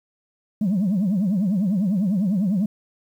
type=tone with vibrato; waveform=sine; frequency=195.1 Hz; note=G3; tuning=8 cents flat; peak=-16 dBFS; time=0.61-2.66 s; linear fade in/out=5 ms; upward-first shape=triangle; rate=10 Hz; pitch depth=250 cents each way; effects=tanh soft clip ceiling -16 dBFS + 9-bit